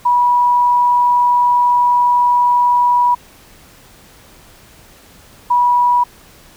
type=tone pair in turn; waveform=sine; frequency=974 / 974 Hz; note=B5 / B5; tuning=-24 / -24 cents; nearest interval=unison; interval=0 cents; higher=neither; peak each=-9 dBFS; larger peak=neither; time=0.05-3.15 / 5.5-6.04 s; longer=first; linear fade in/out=10 ms; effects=pink hiss -44 dBFS RMS until 6.56 s